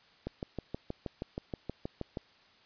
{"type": "click train", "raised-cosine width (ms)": 2, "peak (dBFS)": -22, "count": 13, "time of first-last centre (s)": [0.27, 2.172], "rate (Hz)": 6.31, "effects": ["white hiss -62 dBFS RMS until 2.65 s", "resampled to 11025 Hz"]}